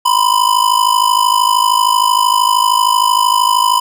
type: ring-modulated tone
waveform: square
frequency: 1000 Hz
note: B5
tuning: 21 cents sharp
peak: -7 dBFS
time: 0.05-3.8 s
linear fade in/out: 10 ms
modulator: 26.5 Hz
effects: none